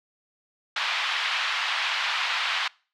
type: band-pass noise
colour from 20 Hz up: white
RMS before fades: -27 dBFS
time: 0.76-2.68 s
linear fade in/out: 5 ms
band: 890 to 3600 Hz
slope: 24 dB/octave
effects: noise-tail reverb RT60 0.4 s tail -25 dB re dry